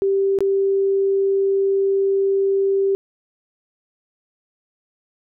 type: tone with dropouts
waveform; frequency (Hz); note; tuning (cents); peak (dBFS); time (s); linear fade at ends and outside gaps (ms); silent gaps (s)
sine; 391.5; G4; -2; -15; 0.02-2.95; 0; 0.388-0.406
effects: none